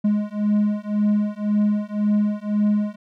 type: beating tone pair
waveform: triangle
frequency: 207.7 / 209.6 Hz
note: G#3 / G#3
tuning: 0 / +16 cents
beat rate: 1.9 Hz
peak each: -19 dBFS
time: 0.04-2.96 s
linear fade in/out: 10 ms
effects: none